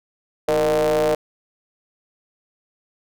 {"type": "ring-modulated tone", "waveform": "square", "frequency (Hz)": 72.7, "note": "D2", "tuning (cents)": -17, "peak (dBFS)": -14, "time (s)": [0.48, 1.15], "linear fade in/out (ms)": 5, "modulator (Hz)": 537, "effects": []}